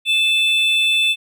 triangle tone pair together, 2625 / 3516 Hz, E7 / A7, -8 / -2 cents, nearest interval perfect fourth, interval 506 cents, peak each -15 dBFS, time 0.05-1.16 s, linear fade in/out 50 ms, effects none

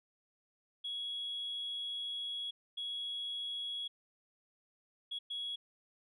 sine tone bursts at uneven times, 3338 Hz, G#7, 8 cents sharp, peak -36 dBFS, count 4, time 0.84-2.51 / 2.77-3.88 / 5.11-5.19 / 5.3-5.56 s, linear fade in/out 10 ms, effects tanh soft clip ceiling -33 dBFS

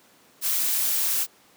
blue noise, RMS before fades -24 dBFS, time 0.41-1.27 s, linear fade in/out 50 ms, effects pink hiss -56 dBFS RMS until 1.56 s + high-pass 200 Hz 12 dB/octave

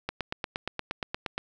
click train, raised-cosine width 0.3 ms, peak -14 dBFS, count 12, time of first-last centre 0.09-1.38 s, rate 8.53 Hz, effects none

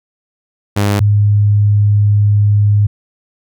sawtooth / sine tone pair in turn, 101.7 / 103.36 Hz, G#2 / G#2, -36 / -8 cents, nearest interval unison, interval 28 cents, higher second, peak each -7 dBFS, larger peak neither, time 0.76-1 / 1-2.87 s, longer second, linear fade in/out 10 ms, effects none

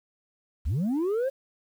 sine linear sweep, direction up, 51.91 to 553 Hz, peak -21 dBFS, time 0.65-1.3 s, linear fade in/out 20 ms, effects tanh soft clip ceiling -23 dBFS + 9-bit

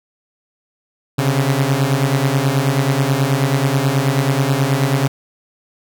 sawtooth beating tone pair, 131.7 / 141 Hz, C3 / C#3, +12 / +30 cents, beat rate 9.3 Hz, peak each -13 dBFS, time 1.18-5.08 s, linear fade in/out 10 ms, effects none

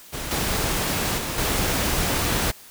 pink noise with level steps, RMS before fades -31 / -24 / -28 / -23 dBFS, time 0.12-2.52 s, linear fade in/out 20 ms, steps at 0.31 / 1.18 / 1.38 s, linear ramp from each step 2 ms, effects white hiss -46 dBFS RMS until 2.7 s

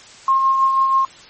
sine tone with tremolo, 1070 Hz, C6, 38 cents sharp, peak -11 dBFS, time 0.28-1.05 s, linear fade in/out 2 ms, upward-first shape sine, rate 6.2 Hz, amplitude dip 35%, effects white hiss -42 dBFS RMS until 1.29 s + MP3 32 kbps

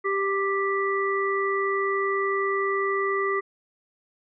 harmonic tone, 393.1 Hz, G4, 5 cents sharp, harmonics 1 / 3 / 5, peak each -25 / -27 / -29 dBFS, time 0.04-3.41 s, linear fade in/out 20 ms, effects none

